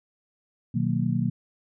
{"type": "chord", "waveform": "sine", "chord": "B major seventh", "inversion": "none", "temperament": "just", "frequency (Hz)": [123.47, 154.34, 185.21, 231.5], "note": ["B2", "D#3", "F#3", "A#3"], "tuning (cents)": [0, -14, 2, -12], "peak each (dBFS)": [-27, -28, -28, -28], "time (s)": [0.74, 1.3], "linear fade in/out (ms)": 10, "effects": []}